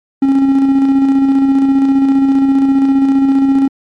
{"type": "tone with tremolo", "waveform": "triangle", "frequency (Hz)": 272, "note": "C#4", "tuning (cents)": -33, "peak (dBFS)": -4, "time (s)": [0.22, 3.68], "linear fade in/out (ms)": 5, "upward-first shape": "square", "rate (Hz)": 15, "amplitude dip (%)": 30, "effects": ["MP3 48 kbps"]}